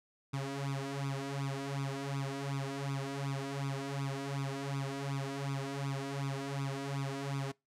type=tone with flanger; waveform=sawtooth; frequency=138 Hz; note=C#3; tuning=7 cents flat; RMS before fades=-37 dBFS; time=0.33-7.52 s; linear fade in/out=10 ms; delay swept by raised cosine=0.81 to 3.11 ms; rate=2.7 Hz; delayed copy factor=+0.95; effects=noise-tail reverb RT60 0.2 s tail -23 dB re dry + low-pass 9000 Hz 12 dB/octave